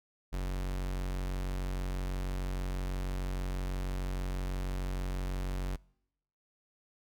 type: tone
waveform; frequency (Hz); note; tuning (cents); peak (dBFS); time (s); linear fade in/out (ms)
45% pulse; 46.25; F#1; 0; -32; 0.32-5.77; 20
effects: noise-tail reverb RT60 0.8 s tail -25 dB re dry